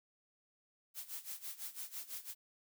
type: noise with tremolo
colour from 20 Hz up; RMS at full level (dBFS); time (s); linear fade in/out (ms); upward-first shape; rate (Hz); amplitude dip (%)
blue; -43; 0.94-2.35; 50; sine; 6; 85
effects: none